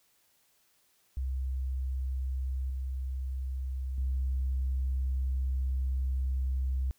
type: tone with level steps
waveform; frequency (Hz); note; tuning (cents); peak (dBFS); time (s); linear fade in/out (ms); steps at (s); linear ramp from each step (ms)
sine; 65.41; C2; 0; -29 / -31 / -26; 1.17-6.91; 0; 2.7 / 3.98; 2
effects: tanh soft clip ceiling -24 dBFS + white hiss -69 dBFS RMS until 6.98 s